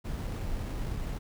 brown noise with sample-and-hold, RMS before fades -34 dBFS, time 0.04-1.19 s, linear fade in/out 20 ms, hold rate 4900 Hz, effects none

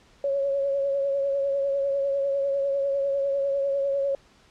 sine tone with vibrato, 554.4 Hz, C#5, in tune, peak -22 dBFS, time 0.24-4.15 s, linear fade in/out 2 ms, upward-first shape triangle, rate 10 Hz, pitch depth 33 cents each way, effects pink hiss -57 dBFS RMS until 4.5 s + low-pass 6000 Hz 12 dB/octave

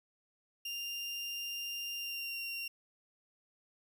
30% pulse tone with pitch glide, 2794 to 2759 Hz, F7 to F7, 0 to -22 cents, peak -35 dBFS, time 0.65-2.68 s, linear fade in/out 5 ms, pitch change -22 cents, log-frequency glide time 1.96-2.38 s, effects 12-bit

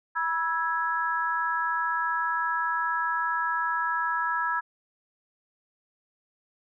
sine chord, E major, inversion second, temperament equal with one note detuned, 973.6 / 1318.5 / 1661.2 Hz, B5 / E6 / G#6, -25 / 0 / 0 cents, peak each -29 dBFS, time 0.15-4.61 s, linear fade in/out 20 ms, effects none

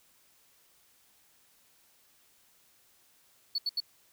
sine tone bursts, 4435 Hz, C#8, in tune, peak -26 dBFS, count 3, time 3.55-3.803 s, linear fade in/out 5 ms, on 33 ms, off 77 ms, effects tanh soft clip ceiling -25 dBFS + white hiss -65 dBFS RMS until 4.12 s

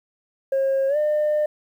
sine tone with pitch glide, 540 to 602.6 Hz, C#5 to D5, -45 to +44 cents, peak -16 dBFS, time 0.52-1.46 s, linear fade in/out 5 ms, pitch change +189 cents, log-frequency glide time 0.88-0.97 s, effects tanh soft clip ceiling -16 dBFS + 9-bit

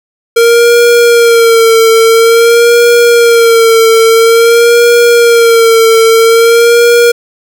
square tone with vibrato, 462.7 Hz, A#4, 13 cents flat, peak -3 dBFS, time 0.36-7.12 s, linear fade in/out 10 ms, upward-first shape sine, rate 0.49 Hz, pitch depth 44 cents each way, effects none

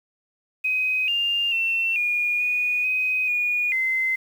sine tone with pitch steps, 2517 / 2802 / 2698 / 2437 / 2465 / 2512 / 2449 / 2064 Hz, D#7 / F7 / E7 / D#7 / D#7 / D#7 / D#7 / C7, +19 / +5 / +40 / -37 / -17 / +16 / -28 / -24 cents, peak -20 dBFS, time 0.64-4.16 s, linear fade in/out 10 ms, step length 440 ms, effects 8-bit

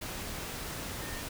sine tone in noise, 1828 Hz, A#6, 34 cents flat, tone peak -46 dBFS, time 1.01-1.22 s, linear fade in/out 10 ms, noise pink, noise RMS -39 dBFS, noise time 0.01-1.29 s, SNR -10 dB, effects none

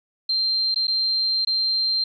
sine tone with dropouts, 4157 Hz, C8, 12 cents flat, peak -19 dBFS, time 0.29-2.04 s, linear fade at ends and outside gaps 5 ms, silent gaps 0.745-0.759 / 0.871-0.879 / 1.449-1.471 s, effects none

